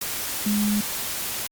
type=tone in noise; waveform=sine; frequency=207.7 Hz; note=G#3; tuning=in tune; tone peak=-20 dBFS; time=0.46-0.81 s; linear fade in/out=5 ms; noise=white; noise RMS=-29 dBFS; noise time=0.01-1.47 s; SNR=+6 dB; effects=Opus 48 kbps